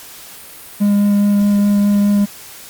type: tone with vibrato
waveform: triangle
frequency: 203.8 Hz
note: G#3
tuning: 32 cents flat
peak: -8 dBFS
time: 0.8-2.26 s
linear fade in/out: 20 ms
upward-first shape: sine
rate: 4.8 Hz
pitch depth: 8 cents each way
effects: white hiss -36 dBFS RMS until 2.69 s + Opus 48 kbps